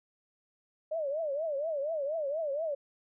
sine tone with vibrato, 601 Hz, D5, 40 cents sharp, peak -30 dBFS, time 0.91-2.75 s, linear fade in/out 10 ms, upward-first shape triangle, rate 4.2 Hz, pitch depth 200 cents each way, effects none

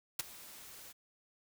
white noise with ADSR envelope, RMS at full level -32 dBFS, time 0.19-0.93 s, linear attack 6 ms, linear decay 17 ms, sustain -20 dB, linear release 21 ms, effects none

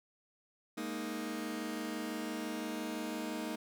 sawtooth chord, Ab suspended second, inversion none, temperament just, 207.7 / 233.6 / 311.5 Hz, Ab3 / Bb3 / Eb4, 0 / +4 / +2 cents, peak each -40 / -37 / -36 dBFS, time 0.77-3.56 s, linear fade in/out 10 ms, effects none

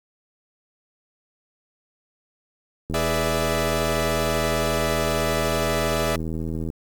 click train, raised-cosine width 3 ms, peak -17 dBFS, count 307, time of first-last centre 2.9-6.701 s, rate 80.5 Hz
sawtooth chord, E dominant seventh, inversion first, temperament equal, 415.3 / 493.9 / 587.3 / 659.3 Hz, G#4 / B4 / D5 / E5, 0 / 0 / 0 / 0 cents, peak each -25 / -27 / -23 / -23 dBFS, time 2.94-6.16 s, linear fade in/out 2 ms
effects 8-bit

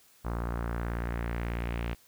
sawtooth tone with low-pass filter sweep, 58.27 Hz, A#1, in tune, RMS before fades -33 dBFS, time 0.24-1.95 s, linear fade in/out 20 ms, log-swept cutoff 1200 to 2700 Hz, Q 2.1, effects white hiss -61 dBFS RMS until 2.07 s

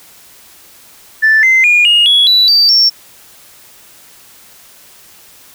sine tone with pitch steps, 1760 / 2069 / 2432 / 2859 / 3361 / 3951 / 4645 / 5460 Hz, A6 / C7 / D#7 / F7 / G#7 / B7 / D8 / F8, 0 / -20 / -40 / +40 / +20 / 0 / -20 / -40 cents, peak -4 dBFS, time 1.22-2.9 s, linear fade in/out 20 ms, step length 210 ms, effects tanh soft clip ceiling -2 dBFS + white hiss -41 dBFS RMS until 5.54 s

